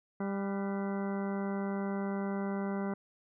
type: harmonic tone with a mistuned harmonic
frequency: 197.8 Hz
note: G3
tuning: 16 cents sharp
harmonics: 1 / 2 / 3 / 4 / 5 / 6 / 7 / 8 / 10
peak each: -33 / -39 / -43 / -45 / -47 / -49 / -50 / -51 / -53 dBFS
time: 0.2-2.94 s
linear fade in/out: 5 ms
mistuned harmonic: 8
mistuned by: -74 cents
effects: none